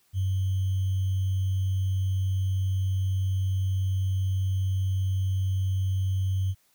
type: tone with sample-and-hold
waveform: sine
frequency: 94.9 Hz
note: F#2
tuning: 44 cents sharp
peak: -23 dBFS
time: 0.13-6.55 s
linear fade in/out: 50 ms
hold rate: 3150 Hz
effects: white hiss -66 dBFS RMS until 6.74 s